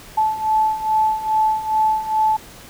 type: beating tone pair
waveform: sine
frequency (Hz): 868 / 870.4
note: A5 / A5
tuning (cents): -24 / -19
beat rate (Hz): 2.4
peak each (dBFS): -21 / -17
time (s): 0.17-2.37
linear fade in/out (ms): 10
effects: pink hiss -41 dBFS RMS until 2.69 s